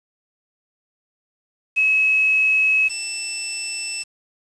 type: tone pair in turn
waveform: sine / 10% pulse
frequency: 2571 / 2662 Hz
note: E7 / E7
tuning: -44 / +16 cents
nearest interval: minor second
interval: 60 cents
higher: second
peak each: -14 / -15 dBFS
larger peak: first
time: 1.76-2.89 / 2.89-4.04 s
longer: second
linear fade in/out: 20 ms
effects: resampled to 22050 Hz + 7-bit